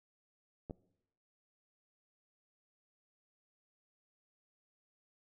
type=clicks; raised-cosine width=2 ms; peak=-30 dBFS; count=2; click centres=0.698 / 0.709 s; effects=noise-tail reverb RT60 0.8 s tail -21 dB re dry